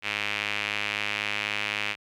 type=tone with band-pass filter; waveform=sawtooth; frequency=103.83 Hz; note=G#2; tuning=in tune; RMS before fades=-30 dBFS; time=0.02-1.96 s; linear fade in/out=50 ms; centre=2500 Hz; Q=3.2; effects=none